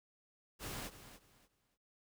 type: noise with echo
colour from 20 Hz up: pink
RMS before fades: -44 dBFS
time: 0.59-0.91 s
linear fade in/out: 50 ms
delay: 290 ms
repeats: 3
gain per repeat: -12 dB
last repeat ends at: 1.78 s
effects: none